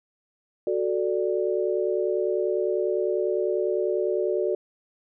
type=chord; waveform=sine; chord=D major; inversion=first; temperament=equal; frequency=370 / 440 / 587.3 Hz; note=F#4 / A4 / D5; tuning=0 / 0 / 0 cents; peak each=-25 / -27 / -28 dBFS; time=0.67-4.55 s; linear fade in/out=2 ms; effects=none